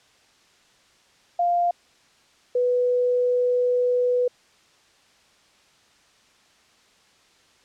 sine tone pair in turn, 698.5 / 493.9 Hz, F5 / B4, 0 / 0 cents, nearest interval tritone, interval 600 cents, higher first, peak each -18 dBFS, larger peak neither, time 1.39-1.71 / 2.55-4.28 s, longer second, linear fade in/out 5 ms, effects white hiss -58 dBFS RMS until 7.64 s + low-pass 6000 Hz 12 dB/octave

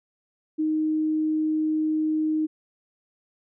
sine tone, 311.1 Hz, D#4, in tune, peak -21 dBFS, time 0.58-2.47 s, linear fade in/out 20 ms, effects none

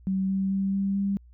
sine tone with pitch steps, 191 / 192.77 / 194.56 / 196.37 / 198.19 Hz, G3 / G3 / G3 / G3 / G3, -45 / -29 / -13 / +3 / +19 cents, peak -23 dBFS, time 0.07-1.17 s, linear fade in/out 0 ms, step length 220 ms, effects added 60 Hz sine -49 dBFS peak until 1.33 s

